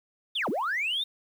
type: linear two-way sweep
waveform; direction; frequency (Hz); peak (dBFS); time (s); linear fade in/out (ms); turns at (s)
sine; down then up; 3729 to 173.4 to 3729; -25; 0.35-1.04; 10; 0.49
effects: tanh soft clip ceiling -22 dBFS + 9-bit